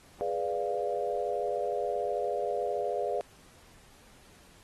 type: chord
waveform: sine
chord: G# diminished seventh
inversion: none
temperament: equal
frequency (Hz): 415.3 / 493.9 / 587.3 / 698.5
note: G#4 / B4 / D5 / F5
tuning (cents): 0 / 0 / 0 / 0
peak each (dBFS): -34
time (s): 0.21-3.21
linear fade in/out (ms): 0
effects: pink hiss -58 dBFS RMS until 4.63 s + AAC 32 kbps